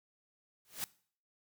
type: noise with exponential growth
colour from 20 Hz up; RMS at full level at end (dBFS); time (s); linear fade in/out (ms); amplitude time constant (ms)
white; -34; 0.65-0.84; 0; 41
effects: noise-tail reverb RT60 0.5 s tail -21 dB re dry